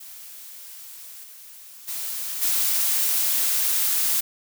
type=noise with level steps; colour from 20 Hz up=blue; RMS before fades=-41 / -44 / -30 / -22 dBFS; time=0-4.21 s; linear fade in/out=10 ms; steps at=1.23 / 1.87 / 2.41 s; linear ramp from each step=20 ms; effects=none

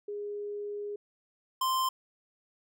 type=tone pair in turn; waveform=sine / square; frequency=411.8 / 1042.8 Hz; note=G#4 / C6; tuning=-15 / -6 cents; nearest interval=octave + major third; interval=1609 cents; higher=second; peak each=-34 / -27 dBFS; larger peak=second; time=0.08-0.96 / 1.61-1.89 s; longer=first; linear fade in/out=5 ms; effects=none

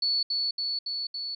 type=tone with echo; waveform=sine; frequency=4435 Hz; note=C#8; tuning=in tune; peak=-23 dBFS; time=0.02-0.23 s; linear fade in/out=5 ms; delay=280 ms; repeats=4; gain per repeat=-2 dB; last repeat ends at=1.35 s; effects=none

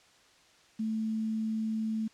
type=tone with quantisation; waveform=sine; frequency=220 Hz; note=A3; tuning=in tune; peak=-29 dBFS; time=0.79-2.08 s; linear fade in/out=10 ms; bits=9; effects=white hiss -61 dBFS RMS until 2.13 s + low-pass 6000 Hz 12 dB/octave

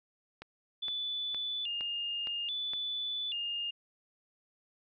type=click train; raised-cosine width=0.3 ms; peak=-28 dBFS; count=6; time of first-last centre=0.42-2.735 s; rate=2.16 Hz
type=tone with vibrato; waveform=sine; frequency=3136 Hz; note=G7; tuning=in tune; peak=-33 dBFS; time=0.82-3.71 s; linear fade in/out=10 ms; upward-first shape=square; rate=0.6 Hz; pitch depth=180 cents each way
effects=none

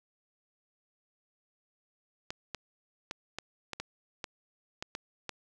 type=clicks; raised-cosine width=0.2 ms; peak=-19 dBFS; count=10; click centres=2.305 / 2.547 / 3.111 / 3.386 / 3.733 / 3.8 / 4.242 / 4.825 / 4.951 / 5.293 s; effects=none

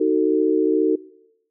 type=chord; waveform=sine; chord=D# diminished; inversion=none; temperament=just; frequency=311.1 / 373.4 / 448 Hz; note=D#4 / F#4 / A4; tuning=0 / +16 / +31 cents; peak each=-20 dBFS; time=0-0.96 s; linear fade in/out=10 ms; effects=noise-tail reverb RT60 0.9 s tail -23 dB re dry

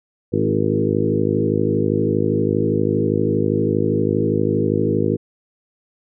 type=harmonic tone with a mistuned harmonic; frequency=52.5 Hz; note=G#1; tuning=19 cents sharp; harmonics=2 / 3 / 4 / 5 / 6 / 7 / 8 / 9; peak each=-24 / -24 / -24 / -24 / -24 / -24 / -24 / -24 dBFS; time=0.32-5.17 s; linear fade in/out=20 ms; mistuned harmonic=7; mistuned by=-15 cents; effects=none

